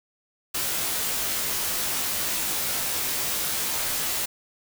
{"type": "noise with comb filter", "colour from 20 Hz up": "white", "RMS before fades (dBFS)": -27, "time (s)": [0.54, 4.26], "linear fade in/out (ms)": 10, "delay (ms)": 17, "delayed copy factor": -0.85, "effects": []}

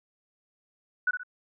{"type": "tone with echo", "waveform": "sine", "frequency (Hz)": 1480, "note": "F#6", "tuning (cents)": 0, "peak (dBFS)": -21, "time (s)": [1.07, 1.11], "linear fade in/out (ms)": 5, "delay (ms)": 62, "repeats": 2, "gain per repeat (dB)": -8, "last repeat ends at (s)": 1.234, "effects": []}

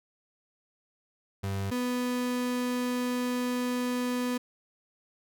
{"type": "tone pair in turn", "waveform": "35% pulse", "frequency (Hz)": [98, 247.7], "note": ["G2", "B3"], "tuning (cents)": [0, 5], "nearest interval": "octave + major third", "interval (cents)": 1605, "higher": "second", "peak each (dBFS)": [-28, -26], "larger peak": "second", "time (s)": [[1.43, 1.71], [1.71, 4.38]], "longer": "second", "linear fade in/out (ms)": 10, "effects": []}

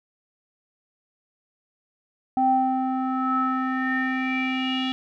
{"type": "tone with low-pass filter sweep", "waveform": "square", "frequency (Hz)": 260, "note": "C4", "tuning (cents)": -11, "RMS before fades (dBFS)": -24, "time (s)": [2.37, 4.92], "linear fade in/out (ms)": 0, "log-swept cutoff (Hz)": [730, 3200], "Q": 7.7, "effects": []}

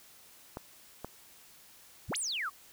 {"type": "clicks", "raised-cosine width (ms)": 1, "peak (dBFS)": -24, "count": 2, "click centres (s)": [0.571, 1.046]}
{"type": "exponential two-way sweep", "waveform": "sine", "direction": "up then down", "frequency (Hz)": [51.8, 11175, 1078], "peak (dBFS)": -32, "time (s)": [2.08, 2.5], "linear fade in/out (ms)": 20, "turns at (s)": 2.17}
{"effects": ["white hiss -57 dBFS RMS until 2.72 s"]}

